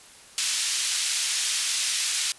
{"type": "band-pass noise", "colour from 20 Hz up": "white", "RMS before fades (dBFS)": -26, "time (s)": [0.38, 2.32], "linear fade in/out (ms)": 0, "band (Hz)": [2500, 8100], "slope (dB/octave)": 12, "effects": ["white hiss -49 dBFS RMS until 2.38 s", "resampled to 24000 Hz"]}